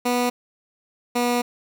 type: tone pair in turn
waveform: 15% pulse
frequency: 245.1 / 242.7 Hz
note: B3 / B3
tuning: -13 / -30 cents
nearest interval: unison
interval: 17 cents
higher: first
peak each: -13 dBFS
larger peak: neither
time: 0.05-0.3 / 1.15-1.42 s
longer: second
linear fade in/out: 10 ms
effects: none